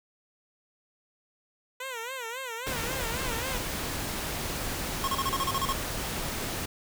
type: tone with vibrato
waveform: 10% pulse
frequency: 491.1 Hz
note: B4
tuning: 10 cents flat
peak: -26 dBFS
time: 1.8-3.58 s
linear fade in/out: 5 ms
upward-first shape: sine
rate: 3.7 Hz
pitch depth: 150 cents each way
type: noise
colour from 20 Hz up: pink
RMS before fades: -33 dBFS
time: 2.66-6.66 s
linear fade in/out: 10 ms
type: tone bursts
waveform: square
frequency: 1083 Hz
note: C#6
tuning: 41 cents flat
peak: -27 dBFS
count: 10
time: 5.04-5.724 s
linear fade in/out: 0 ms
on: 36 ms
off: 36 ms
effects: none